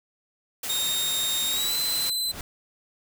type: noise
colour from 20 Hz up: white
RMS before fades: -32 dBFS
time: 0.63-2.1 s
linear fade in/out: 5 ms
type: tone with pitch glide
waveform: sawtooth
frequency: 3706 to 4041 Hz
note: A#7 to B7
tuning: -11 to +39 cents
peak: -22 dBFS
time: 0.69-2.32 s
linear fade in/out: 10 ms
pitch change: +150 cents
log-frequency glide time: 1.48-1.76 s
type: noise with exponential growth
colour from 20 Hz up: pink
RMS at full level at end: -33 dBFS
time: 2.12-2.41 s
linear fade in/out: 2 ms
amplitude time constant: 63 ms
effects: none